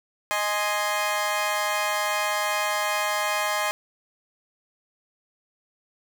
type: chord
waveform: 20% pulse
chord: Ab major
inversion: second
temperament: equal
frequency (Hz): 622.3 / 830.6 / 1046.5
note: Eb5 / Ab5 / C6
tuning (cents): 0 / 0 / 0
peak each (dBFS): -23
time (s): 0.31-3.71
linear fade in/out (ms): 0
effects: none